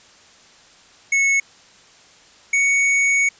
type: tone pair in turn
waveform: square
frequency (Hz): 2200 / 2228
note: C#7 / C#7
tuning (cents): -14 / +8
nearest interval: unison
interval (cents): 22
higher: second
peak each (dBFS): -15 / -15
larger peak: neither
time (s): 1.12-1.4 / 2.53-3.29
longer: second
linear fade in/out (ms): 5
effects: white hiss -49 dBFS RMS until 3.39 s + resampled to 16000 Hz